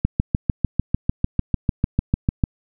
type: click train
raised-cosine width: 5 ms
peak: -4 dBFS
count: 17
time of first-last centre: 0.05-2.438 s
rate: 6.7 Hz
effects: none